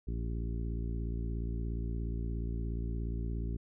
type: harmonic tone with a mistuned harmonic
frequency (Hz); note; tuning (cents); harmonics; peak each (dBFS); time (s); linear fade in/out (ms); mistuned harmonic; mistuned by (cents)
57; A#1; -38; 1 / 2 / 3 / 4 / 5 / 6 / 7; -34 / -40 / -44 / -46 / -48 / -50 / -51; 0.07-3.57; 10; 7; +16
effects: none